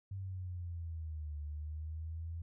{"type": "exponential two-way sweep", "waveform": "sine", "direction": "down then up", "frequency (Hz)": [98, 73.7, 84], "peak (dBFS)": -39, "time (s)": [0.11, 2.42], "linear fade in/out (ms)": 5, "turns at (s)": 1.39, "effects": []}